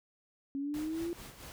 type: linear sweep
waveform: sine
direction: up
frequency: 272.5 to 346.2 Hz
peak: -33 dBFS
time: 0.55-1.13 s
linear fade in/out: 0 ms
type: noise with tremolo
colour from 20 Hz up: pink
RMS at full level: -47 dBFS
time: 0.74-1.52 s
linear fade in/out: 0 ms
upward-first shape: sine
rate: 4.5 Hz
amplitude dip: 60%
effects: none